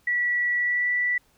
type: tone with pitch glide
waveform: sine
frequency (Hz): 1945 to 1964.2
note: B6 to B6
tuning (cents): -27 to -10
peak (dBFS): -21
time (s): 0.07-1.18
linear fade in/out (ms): 5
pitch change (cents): +17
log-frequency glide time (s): 0.57-0.89
effects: pink hiss -63 dBFS RMS until 1.37 s